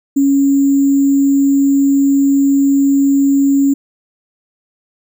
sine tone with sample-and-hold, 277.2 Hz, C#4, in tune, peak -8 dBFS, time 0.16-3.74 s, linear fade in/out 10 ms, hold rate 7350 Hz, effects none

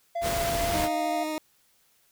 triangle tone with pitch glide, 682 to 696.7 Hz, F5 to F5, -41 to -4 cents, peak -25 dBFS, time 0.15-1.24 s, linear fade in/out 10 ms, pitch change +37 cents, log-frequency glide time 0.65-0.79 s
pink noise, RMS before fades -30 dBFS, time 0.21-0.89 s, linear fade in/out 50 ms
20% pulse tone with vibrato, 310 Hz, D#4, 6 cents flat, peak -24 dBFS, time 0.74-1.38 s, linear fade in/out 0 ms, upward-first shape sine, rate 13 Hz, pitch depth 10 cents each way
effects white hiss -65 dBFS RMS until 2.11 s

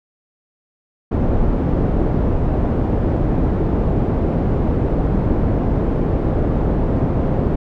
pink low-pass noise, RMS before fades -17 dBFS, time 1.11-7.56 s, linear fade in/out 10 ms, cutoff 510 Hz, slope 12 dB/octave, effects none

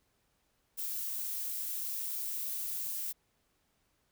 violet noise, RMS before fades -37 dBFS, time 0.77-3.13 s, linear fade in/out 20 ms, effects pink hiss -75 dBFS RMS until 4.11 s

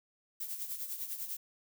violet noise with tremolo, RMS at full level -37 dBFS, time 0.4-1.37 s, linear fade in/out 5 ms, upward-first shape triangle, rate 10 Hz, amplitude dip 70%, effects none

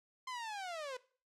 sawtooth linear sweep, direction down, 1046.5 to 488.7 Hz, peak -37 dBFS, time 0.27-0.97 s, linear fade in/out 5 ms, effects noise-tail reverb RT60 0.4 s tail -19 dB re dry + low-pass 7000 Hz 12 dB/octave

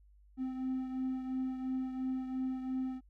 triangle beating tone pair, 259.2 / 262.1 Hz, C4 / C4, -16 / +3 cents, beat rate 2.9 Hz, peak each -32 / -40 dBFS, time 0.37-3.01 s, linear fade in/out 50 ms, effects tanh soft clip ceiling -25 dBFS + added 50 Hz sine -59 dBFS peak until 3.09 s

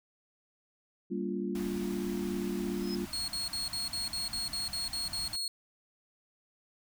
sine chord, G minor seventh, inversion none, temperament equal with one note detuned, 196 / 233.1 / 286.1 / 349.2 Hz, G3 / Bb3 / D4 / F4, 0 / 0 / -45 / 0 cents, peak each -35 / -38 / -40 / -36 dBFS, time 1.1-3.06 s, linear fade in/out 20 ms
pink band-stop noise, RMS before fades -46 dBFS, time 1.55-5.36 s, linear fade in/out 2 ms, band 320 to 610 Hz, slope 96 dB/octave
sine tone with exponential growth, 5120 Hz, D#8, 49 cents sharp, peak -36 dBFS, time 2.67-2.95 s, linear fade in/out 1 ms, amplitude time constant 60 ms
35% pulse tone bursts, 4310 Hz, C#8, 49 cents flat, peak -31 dBFS, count 12, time 3.13-5.48 s, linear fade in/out 2 ms, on 150 ms, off 50 ms
effects none

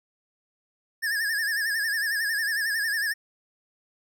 square tone with vibrato, 1732 Hz, A6, 28 cents flat, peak -25 dBFS, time 1.02-3.14 s, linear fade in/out 20 ms, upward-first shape sine, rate 11 Hz, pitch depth 100 cents each way, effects none

